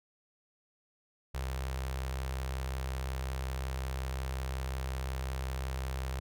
sawtooth tone with notch filter, 65.5 Hz, C2, 2 cents sharp, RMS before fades -36 dBFS, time 1.34-6.2 s, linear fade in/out 10 ms, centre 250 Hz, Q 0.74, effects none

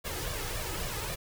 pink noise with flanger, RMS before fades -35 dBFS, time 0.04-1.16 s, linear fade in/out 20 ms, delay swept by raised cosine 1.7 to 2.41 ms, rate 3.7 Hz, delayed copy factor +0.65, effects none

